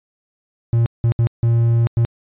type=tone bursts at uneven times; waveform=triangle; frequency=116.54 Hz; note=A#2; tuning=in tune; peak=-10 dBFS; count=5; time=0.73-0.86 / 1.04-1.12 / 1.19-1.27 / 1.43-1.87 / 1.97-2.05 s; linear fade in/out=0 ms; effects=resampled to 8000 Hz